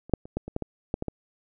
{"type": "clicks", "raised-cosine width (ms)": 2, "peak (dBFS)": [-30, -6, -29, -14, -23, -14, -17, -12, -16, -17], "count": 10, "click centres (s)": [0.096, 0.137, 0.255, 0.37, 0.48, 0.564, 0.623, 0.941, 1.024, 1.083], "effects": []}